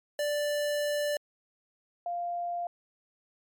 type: tone pair in turn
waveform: square / sine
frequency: 587.3 / 697.1 Hz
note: D5 / F5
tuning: 0 / -3 cents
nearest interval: minor third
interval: 297 cents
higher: second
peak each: -28 / -30 dBFS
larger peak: first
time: 0.19-1.17 / 2.06-2.67 s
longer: first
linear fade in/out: 2 ms
effects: MP3 96 kbps